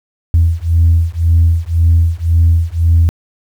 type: beating tone pair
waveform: sine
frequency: 82.41 / 84.31 Hz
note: E2 / E2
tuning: 0 / +40 cents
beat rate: 1.9 Hz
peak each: -10 dBFS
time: 0.34-3.09 s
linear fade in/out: 0 ms
effects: tanh soft clip ceiling -2 dBFS + 7-bit